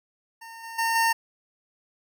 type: tone with level steps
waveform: 25% pulse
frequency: 912 Hz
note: A#5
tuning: 38 cents flat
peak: -37 / -33 / -19 / -16 dBFS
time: 0.41-1.13 s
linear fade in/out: 10 ms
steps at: 0.63 / 0.78 / 0.95 s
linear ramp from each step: 10 ms
effects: none